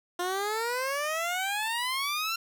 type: exponential sweep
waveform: 15% pulse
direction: up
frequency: 349.2 to 1375 Hz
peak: -22 dBFS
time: 0.19-2.36 s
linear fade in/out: 5 ms
effects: none